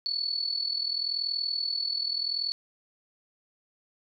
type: tone with amplitude modulation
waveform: sine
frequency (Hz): 4435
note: C#8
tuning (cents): 0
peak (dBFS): -24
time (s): 0.06-2.52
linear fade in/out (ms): 0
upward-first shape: sine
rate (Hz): 40.8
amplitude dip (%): 75
effects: none